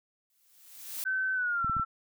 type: noise with exponential growth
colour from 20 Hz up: blue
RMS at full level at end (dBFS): -34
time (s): 0.3-1.04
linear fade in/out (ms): 1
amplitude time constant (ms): 160
type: tone with pitch glide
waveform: sine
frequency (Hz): 1531 to 1340.5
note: G6 to E6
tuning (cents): -41 to +29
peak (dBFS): -27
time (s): 1.05-1.85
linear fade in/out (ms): 20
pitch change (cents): -230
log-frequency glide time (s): 1.34-1.67
type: clicks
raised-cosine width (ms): 5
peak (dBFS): -25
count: 4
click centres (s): 1.646 / 1.697 / 1.767 / 1.797
effects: none